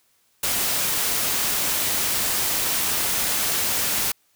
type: noise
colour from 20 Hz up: white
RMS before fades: -23 dBFS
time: 0.43-4.12 s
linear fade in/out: 5 ms
effects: white hiss -64 dBFS RMS until 4.35 s